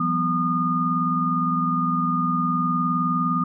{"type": "tone cluster", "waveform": "sine", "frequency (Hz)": [171.8, 191.4, 249.3, 1221], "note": ["F3", "G3", "B3", "D#6"], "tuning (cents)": [-28, -41, 16, -33], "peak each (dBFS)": [-25, -31, -26, -22], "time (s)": [0, 3.44], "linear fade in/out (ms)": 5, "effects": []}